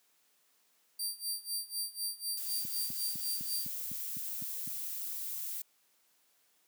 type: tone with tremolo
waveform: 15% pulse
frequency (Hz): 4699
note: D8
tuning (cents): 0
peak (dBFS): -26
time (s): 0.99-3.69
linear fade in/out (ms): 5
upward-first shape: sine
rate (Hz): 4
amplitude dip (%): 90
type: noise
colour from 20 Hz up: violet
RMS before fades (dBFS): -39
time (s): 2.37-5.62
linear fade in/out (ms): 5
type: click train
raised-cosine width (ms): 5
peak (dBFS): -28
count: 9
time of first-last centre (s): 2.65-4.675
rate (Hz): 3.95
effects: white hiss -71 dBFS RMS until 6.67 s + high-pass 200 Hz 12 dB/octave